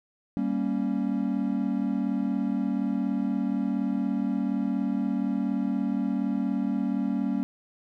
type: chord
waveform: triangle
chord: G diminished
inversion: none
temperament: equal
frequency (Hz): 196 / 233.1 / 277.2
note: G3 / Bb3 / Db4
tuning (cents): 0 / 0 / 0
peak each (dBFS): -27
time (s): 0.37-7.43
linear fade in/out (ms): 0
effects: none